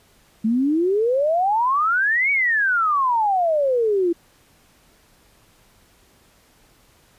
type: exponential two-way sweep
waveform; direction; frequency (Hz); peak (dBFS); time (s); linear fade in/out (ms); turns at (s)
sine; up then down; 213.1 to 2282 to 331.9; -16; 0.44-4.13; 10; 2.31
effects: pink hiss -56 dBFS RMS until 7.18 s + resampled to 32000 Hz